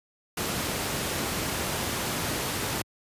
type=noise; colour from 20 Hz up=pink; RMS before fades=-29 dBFS; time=0.37-2.82 s; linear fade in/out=5 ms; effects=high-pass 80 Hz 12 dB/octave + resampled to 32000 Hz